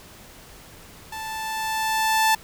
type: tone with level ramp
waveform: sawtooth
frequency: 880 Hz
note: A5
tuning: in tune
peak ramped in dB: -28 to -12 dBFS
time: 1.12-2.35 s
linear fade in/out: 5 ms
effects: pink hiss -46 dBFS RMS until 2.43 s